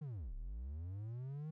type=linear two-way sweep; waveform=triangle; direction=down then up; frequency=159.4 to 31.46 to 159.4 Hz; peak=-40 dBFS; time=0.01-1.51 s; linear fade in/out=10 ms; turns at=0.34 s; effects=none